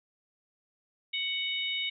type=harmonic tone; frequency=743 Hz; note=F#5; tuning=7 cents sharp; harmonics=3 / 4 / 5; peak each=-34 / -34 / -34 dBFS; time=1.13-1.9 s; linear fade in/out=10 ms; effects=none